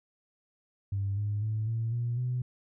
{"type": "tone with pitch steps", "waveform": "sine", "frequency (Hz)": [99, 103.68, 108.59, 113.72, 119.1, 124.73], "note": ["G2", "G#2", "A2", "A#2", "A#2", "B2"], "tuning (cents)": [18, -2, -22, -42, 38, 18], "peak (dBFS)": -27, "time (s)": [0.92, 2.42], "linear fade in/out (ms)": 5, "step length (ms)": 250, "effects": ["tanh soft clip ceiling -23 dBFS"]}